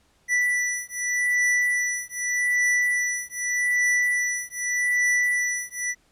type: beating tone pair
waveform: square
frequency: 1969 / 1969.83 Hz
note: B6 / B6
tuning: -6 / -5 cents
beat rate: 0.83 Hz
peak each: -25 dBFS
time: 0.28-5.95 s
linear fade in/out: 50 ms
effects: pink hiss -63 dBFS RMS until 6.11 s + low-pass 10000 Hz 12 dB/octave